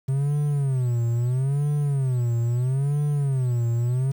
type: tone with vibrato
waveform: triangle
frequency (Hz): 131.2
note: C3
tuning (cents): +5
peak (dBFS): -18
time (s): 0.08-4.12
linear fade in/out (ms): 10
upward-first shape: sine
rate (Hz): 0.76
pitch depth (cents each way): 200
effects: 8-bit